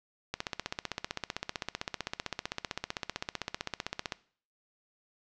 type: click train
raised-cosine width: 0.2 ms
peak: -15 dBFS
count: 60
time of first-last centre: 0.34-4.122 s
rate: 15.6 Hz
effects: noise-tail reverb RT60 0.5 s tail -20 dB re dry + low-pass 7000 Hz 12 dB/octave